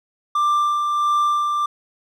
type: tone with tremolo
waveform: triangle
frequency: 1183 Hz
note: D6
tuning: 12 cents sharp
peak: -13 dBFS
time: 0.35-1.66 s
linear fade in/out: 5 ms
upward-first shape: sine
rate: 1.5 Hz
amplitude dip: 35%
effects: none